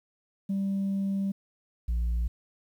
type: tone pair in turn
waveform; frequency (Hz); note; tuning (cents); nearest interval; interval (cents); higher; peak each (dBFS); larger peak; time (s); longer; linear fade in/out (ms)
sine; 195.9 / 58.24; G3 / A#1; -1 / -1; octave + major sixth; 2100; first; -24 / -22; second; 0.49-1.32 / 1.88-2.28; first; 10
effects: tanh soft clip ceiling -24 dBFS + 10-bit